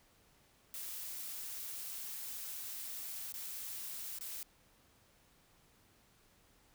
blue noise with dropouts, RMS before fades -44 dBFS, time 0.74-4.43 s, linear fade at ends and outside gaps 1 ms, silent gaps 3.323-3.34 / 4.187-4.209 s, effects pink hiss -68 dBFS RMS until 6.74 s

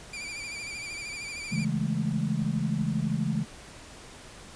sawtooth tone with vibrato, 2349 Hz, D7, in tune, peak -32 dBFS, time 0.13-1.65 s, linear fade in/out 5 ms, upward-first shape sine, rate 13 Hz, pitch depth 53 cents each way
sine chord, A major seventh, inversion first, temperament equal, 138.59 / 164.81 / 207.7 / 220 Hz, C#3 / E3 / G#3 / A3, 0 / 0 / 0 / 0 cents, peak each -31 / -30 / -31 / -32 dBFS, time 1.51-3.45 s, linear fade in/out 20 ms
effects pink hiss -47 dBFS RMS until 4.55 s + resampled to 22050 Hz

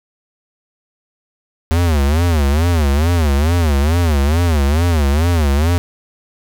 square tone with vibrato, 77.78 Hz, D#2, in tune, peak -12 dBFS, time 1.71-5.78 s, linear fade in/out 0 ms, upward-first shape sine, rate 2.3 Hz, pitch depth 210 cents each way, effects none

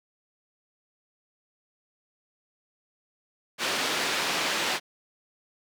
white band-pass noise, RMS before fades -28 dBFS, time 3.58-4.8 s, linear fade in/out 50 ms, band 220 to 3800 Hz, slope 12 dB/octave, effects none

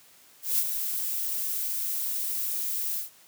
violet noise with ADSR envelope, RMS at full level -23 dBFS, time 0.42-3.1 s, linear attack 160 ms, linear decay 56 ms, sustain -7 dB, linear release 130 ms, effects white hiss -56 dBFS RMS until 3.27 s + high-pass 80 Hz 12 dB/octave

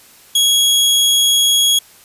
sawtooth tone, 3322 Hz, G#7, in tune, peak -7 dBFS, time 0.35-1.79 s, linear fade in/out 5 ms, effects white hiss -45 dBFS RMS until 2.04 s + resampled to 32000 Hz

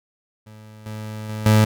30% pulse tone with level steps, 107.8 Hz, A2, 35 cents flat, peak -38 / -27 / -24 / -9 dBFS, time 0.46-1.65 s, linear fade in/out 10 ms, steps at 0.86 / 1.29 / 1.46 s, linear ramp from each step 2 ms, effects none

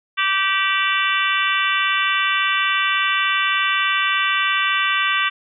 harmonic tone with a mistuned harmonic, 388.3 Hz, G4, 16 cents flat, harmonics 3 / 4 / 5 / 6 / 7 / 8 / 9, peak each -22 / -23 / -24 / -25 / -25 / -26 / -27 dBFS, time 0.17-5.3 s, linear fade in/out 20 ms, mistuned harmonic 8, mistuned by -67 cents, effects none

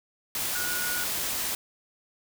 sine tone in noise, 1452 Hz, F#6, 33 cents flat, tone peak -32 dBFS, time 0.55-1.04 s, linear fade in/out 2 ms, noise white, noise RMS -30 dBFS, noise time 0.35-1.55 s, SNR -5 dB, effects none

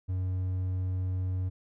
triangle tone, 92.5 Hz, F#2, in tune, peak -26 dBFS, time 0.08-1.5 s, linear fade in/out 20 ms, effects none

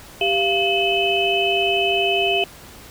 sine tone cluster, 393 / 689 / 2577 / 3023 Hz, G4 / F5 / E7 / F#7, +4 / -24 / -40 / +36 cents, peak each -22 dBFS, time 0.21-2.44 s, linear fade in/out 2 ms, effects pink hiss -42 dBFS RMS until 2.9 s

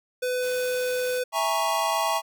square tone, 501 Hz, B4, 25 cents sharp, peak -25 dBFS, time 0.22-1.24 s, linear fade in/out 10 ms
white noise, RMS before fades -41 dBFS, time 0.4-1.22 s, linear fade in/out 50 ms
square chord, A# half-diminished seventh, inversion second, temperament equal, 659.3 / 830.6 / 932.3 / 1108.7 Hz, E5 / G#5 / A#5 / C#6, 0 / 0 / 0 / 0 cents, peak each -29 dBFS, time 1.32-2.22 s, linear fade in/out 50 ms
effects none

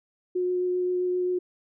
sine tone with vibrato, 361.8 Hz, F#4, 39 cents flat, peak -23 dBFS, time 0.35-1.39 s, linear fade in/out 10 ms, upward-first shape triangle, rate 7.6 Hz, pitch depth 10 cents each way, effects none

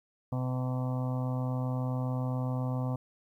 harmonic tone, 127.4 Hz, C3, 46 cents flat, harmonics 1 / 2 / 4 / 5 / 6 / 7 / 8 / 9, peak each -30 / -36 / -42 / -44 / -46 / -47 / -48 / -49 dBFS, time 0.32-2.96 s, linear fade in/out 5 ms, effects 11-bit

